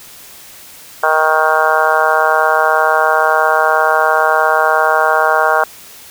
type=harmonic tone; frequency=157 Hz; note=D#3; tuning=16 cents sharp; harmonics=3 / 4 / 5 / 6 / 7 / 8 / 9 / 10; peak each=-20 / -16 / -16 / -19 / -17 / -22 / -16 / -20 dBFS; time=1.03-5.64 s; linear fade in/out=5 ms; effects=white hiss -37 dBFS RMS until 6.1 s